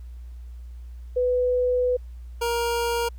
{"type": "tone pair in turn", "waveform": ["sine", "25% pulse"], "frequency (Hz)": [497.7, 470.5], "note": ["B4", "A#4"], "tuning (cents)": [13, 16], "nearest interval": "minor second", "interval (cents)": 97, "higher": "first", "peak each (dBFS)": -19, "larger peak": "neither", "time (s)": [[1.16, 1.97], [2.41, 3.09]], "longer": "first", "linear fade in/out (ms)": 10, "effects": ["added 60 Hz sine -36 dBFS peak until 3.18 s", "pink hiss -64 dBFS RMS until 3.18 s"]}